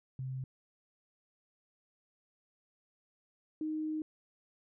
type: tone pair in turn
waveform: sine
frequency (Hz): 130.81 / 310.5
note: C3 / D#4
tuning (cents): 0 / -3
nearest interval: octave + minor third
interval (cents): 1497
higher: second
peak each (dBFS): -36 / -33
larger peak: second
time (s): 0.19-0.44 / 3.61-4.02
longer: second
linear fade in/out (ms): 2
effects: none